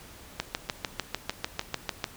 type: two click trains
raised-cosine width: 0.2 ms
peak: -24 / -10 dBFS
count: 4 / 12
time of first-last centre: 0.69-1.613 / 0.4-2.042 s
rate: 3.25 / 6.7 Hz
effects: pink hiss -49 dBFS RMS until 2.16 s

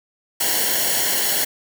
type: noise with comb filter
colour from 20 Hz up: white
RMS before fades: -20 dBFS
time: 0.4-1.45 s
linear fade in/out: 10 ms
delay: 0.81 ms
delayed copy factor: -0.7
effects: none

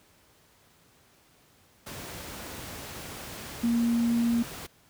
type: tone in noise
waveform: sine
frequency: 234.3 Hz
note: A#3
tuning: 9 cents sharp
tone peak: -22 dBFS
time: 3.63-4.43 s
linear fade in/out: 10 ms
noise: pink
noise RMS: -40 dBFS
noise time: 1.86-4.67 s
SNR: +15 dB
effects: pink hiss -61 dBFS RMS until 4.89 s + high-pass 60 Hz 12 dB/octave

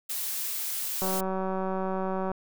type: noise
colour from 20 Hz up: blue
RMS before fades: -32 dBFS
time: 0.09-1.21 s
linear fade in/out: 10 ms
type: click train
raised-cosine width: 1 ms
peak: -18 dBFS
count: 246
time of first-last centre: 1.02-2.316 s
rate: 189 Hz
effects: none

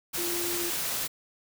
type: tone in noise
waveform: sine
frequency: 346.5 Hz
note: F4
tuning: 14 cents flat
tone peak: -33 dBFS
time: 0.17-0.71 s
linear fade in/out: 20 ms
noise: white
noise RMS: -31 dBFS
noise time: 0.13-1.08 s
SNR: -5 dB
effects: none

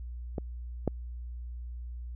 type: clicks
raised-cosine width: 2 ms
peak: -19 / -13 dBFS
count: 2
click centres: 0.382 / 0.877 s
effects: added 60 Hz sine -37 dBFS peak until 2.15 s

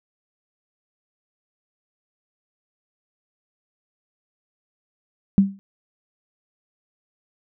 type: tone with exponential decay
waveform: sine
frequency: 196 Hz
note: G3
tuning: in tune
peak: -7 dBFS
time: 5.38-5.59 s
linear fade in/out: 0 ms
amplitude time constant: 44 ms
effects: none

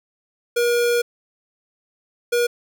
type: tone pair in turn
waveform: square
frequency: 477.7 / 479.4 Hz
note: A#4 / A#4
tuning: +42 / +48 cents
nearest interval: unison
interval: 6 cents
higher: second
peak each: -17 dBFS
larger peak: neither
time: 0.56-1.02 / 2.32-2.47 s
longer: first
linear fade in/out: 10 ms
effects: none

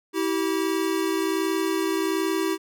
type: tone pair together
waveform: square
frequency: 323.9 / 385.2 Hz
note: E4 / G4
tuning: -30 / -30 cents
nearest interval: minor third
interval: 300 cents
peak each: -26 dBFS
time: 0.13-2.58 s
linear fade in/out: 50 ms
effects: none

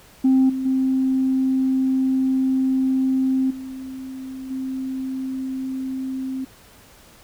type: tone with level steps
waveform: sine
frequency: 262.8 Hz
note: C4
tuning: 8 cents sharp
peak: -11 / -22 / -16 / -30 / -24 dBFS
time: 0.24-6.45 s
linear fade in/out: 10 ms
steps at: 0.49 / 0.65 / 3.5 / 4.5 s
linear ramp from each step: 10 ms
effects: tanh soft clip ceiling -10 dBFS + pink hiss -49 dBFS RMS until 7.23 s

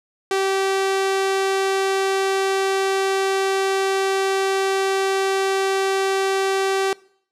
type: tone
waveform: sawtooth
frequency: 386.9 Hz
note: G4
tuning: 23 cents flat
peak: -14 dBFS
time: 0.31-6.93 s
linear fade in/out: 2 ms
effects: noise-tail reverb RT60 0.6 s tail -22 dB re dry + low-pass 9000 Hz 12 dB/octave

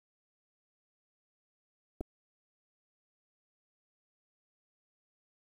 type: clicks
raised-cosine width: 2 ms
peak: -25 dBFS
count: 2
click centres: 2.008 / 2.011 s
effects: 9-bit

